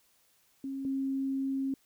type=tone pair in turn; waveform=sine; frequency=271 / 269.6 Hz; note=C#4 / C#4; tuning=-39 / -48 cents; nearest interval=unison; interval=9 cents; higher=first; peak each=-34 / -29 dBFS; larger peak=second; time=0.64-0.85 / 0.85-1.74 s; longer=second; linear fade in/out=2 ms; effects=white hiss -68 dBFS RMS until 1.85 s